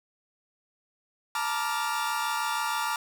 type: chord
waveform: 40% pulse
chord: Bb major seventh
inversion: third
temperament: equal with one note detuned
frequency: 880 / 946.4 / 1174.7 / 1396.9 Hz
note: A5 / Bb5 / D6 / F6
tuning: 0 / +26 / 0 / 0 cents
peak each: -32 dBFS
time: 1.35-2.96 s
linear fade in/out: 2 ms
effects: none